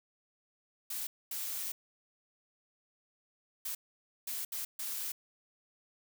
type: noise bursts at uneven times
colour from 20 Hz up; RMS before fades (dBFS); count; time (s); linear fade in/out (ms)
blue; -38; 6; 0.9-1.07 / 1.31-1.72 / 3.65-3.75 / 4.27-4.45 / 4.52-4.65 / 4.79-5.12; 5
effects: none